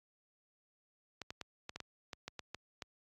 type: clicks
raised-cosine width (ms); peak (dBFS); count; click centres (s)
0.2; -25; 11; 1.217 / 1.305 / 1.413 / 1.694 / 1.76 / 1.803 / 2.132 / 2.28 / 2.393 / 2.546 / 2.822
effects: high-pass 60 Hz 12 dB/octave + AAC 48 kbps